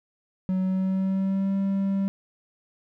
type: tone with pitch glide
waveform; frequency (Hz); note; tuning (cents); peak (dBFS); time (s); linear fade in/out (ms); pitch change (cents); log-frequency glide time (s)
triangle; 186.8 to 195.52; F#3 to G3; +17 to -4; -20; 0.49-2.08; 0; +79; 0.59-1.56
effects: none